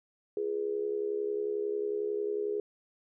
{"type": "tone with amplitude modulation", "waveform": "sine", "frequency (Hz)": 415.3, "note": "G#4", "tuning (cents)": 0, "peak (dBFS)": -26, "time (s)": [0.37, 2.6], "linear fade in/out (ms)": 2, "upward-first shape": "sine", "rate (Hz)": 71.1, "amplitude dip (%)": 75, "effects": []}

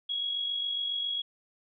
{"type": "tone with amplitude modulation", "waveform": "sine", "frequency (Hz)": 3322, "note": "G#7", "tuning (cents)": 0, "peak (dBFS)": -27, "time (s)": [0.09, 1.22], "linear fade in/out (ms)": 10, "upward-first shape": "sine", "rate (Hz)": 47.3, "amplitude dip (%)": 45, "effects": []}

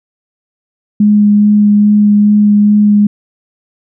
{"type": "tone with vibrato", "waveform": "sine", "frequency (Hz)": 207.7, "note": "G#3", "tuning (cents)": 0, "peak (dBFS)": -4, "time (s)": [1, 3.07], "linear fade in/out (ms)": 5, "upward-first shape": "sine", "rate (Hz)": 2.4, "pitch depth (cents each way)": 10, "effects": []}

